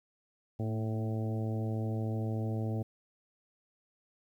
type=harmonic tone with a mistuned harmonic; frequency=110 Hz; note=A2; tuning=in tune; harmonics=1 / 2 / 3 / 4 / 5 / 6 / 7; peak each=-32 / -38 / -42 / -44 / -46 / -48 / -49 dBFS; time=0.59-2.83 s; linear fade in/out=10 ms; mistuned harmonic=2; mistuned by=+27 cents; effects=11-bit